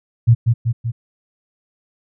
sine tone with echo, 116.54 Hz, A#2, in tune, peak -6 dBFS, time 0.27-0.35 s, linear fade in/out 20 ms, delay 190 ms, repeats 3, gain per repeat -4 dB, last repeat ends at 0.92 s, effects none

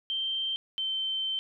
sine tone pair in turn, 3136 / 3100 Hz, G7 / G7, 0 / -20 cents, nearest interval unison, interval 20 cents, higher first, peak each -28 / -28 dBFS, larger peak neither, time 0.1-0.56 / 0.78-1.39 s, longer second, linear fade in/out 0 ms, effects none

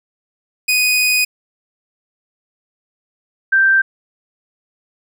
sawtooth / sine tone pair in turn, 2489 / 1568 Hz, D#7 / G6, 0 / 0 cents, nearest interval minor sixth, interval 800 cents, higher first, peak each -9 dBFS, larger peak neither, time 0.68-1.25 / 3.52-3.82 s, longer first, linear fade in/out 10 ms, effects none

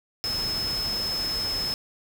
sine tone in noise, 5190 Hz, E8, 28 cents flat, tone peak -26 dBFS, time 0.24-1.74 s, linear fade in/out 0 ms, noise pink, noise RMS -35 dBFS, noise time 0.24-1.74 s, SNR +6 dB, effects none

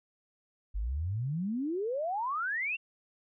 sine exponential sweep, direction up, 46.25 to 2794 Hz, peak -30 dBFS, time 0.74-2.77 s, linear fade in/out 20 ms, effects none

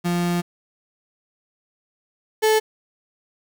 35% pulse tone pair in turn, 174.4 / 435.2 Hz, F3 / A4, -2 / -19 cents, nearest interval octave + major third, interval 1583 cents, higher second, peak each -18 / -13 dBFS, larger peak second, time 0.04-0.42 / 2.42-2.6 s, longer first, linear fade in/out 20 ms, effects 8-bit

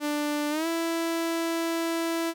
sawtooth tone with pitch glide, 295.4 to 331.6 Hz, D4 to E4, +10 to +10 cents, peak -22 dBFS, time 0-2.34 s, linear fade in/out 50 ms, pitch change +200 cents, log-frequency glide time 0.5-0.67 s, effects none

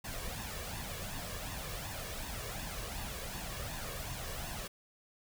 pink noise with flanger, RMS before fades -41 dBFS, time 0.04-4.68 s, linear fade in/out 10 ms, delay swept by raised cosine 1.1 to 1.8 ms, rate 2.7 Hz, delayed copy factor +0.6, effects none

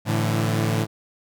sawtooth chord, A suspended fourth, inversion none, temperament equal with one note detuned, 110 / 146.83 / 167.21 Hz, A2 / D3 / E3, 0 / 0 / +25 cents, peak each -18 / -23 / -23 dBFS, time 0.05-0.87 s, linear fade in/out 50 ms, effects none

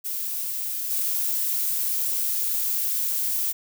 violet noise with level steps, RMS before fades -29 / -25 dBFS, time 0.04-3.53 s, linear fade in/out 20 ms, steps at 0.9 s, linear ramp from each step 10 ms, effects none

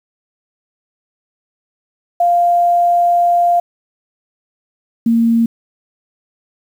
sine tone pair in turn, 697 / 230.4 Hz, F5 / A#3, -4 / -20 cents, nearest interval octave + perfect fifth, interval 1916 cents, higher first, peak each -9 dBFS, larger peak neither, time 2.2-3.6 / 5.06-5.46 s, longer first, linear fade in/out 5 ms, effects 7-bit

